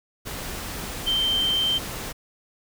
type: tone in noise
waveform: sine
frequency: 3126 Hz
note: G7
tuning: 6 cents flat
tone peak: -20 dBFS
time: 1.06-1.79 s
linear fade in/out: 20 ms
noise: pink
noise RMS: -33 dBFS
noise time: 0.25-2.13 s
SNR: +10 dB
effects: none